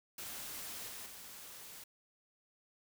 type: noise with level steps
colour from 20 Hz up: white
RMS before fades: -45 / -47 / -51 dBFS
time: 0.18-1.84 s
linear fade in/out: 5 ms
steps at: 0.88 / 1.06 s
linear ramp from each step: 2 ms
effects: none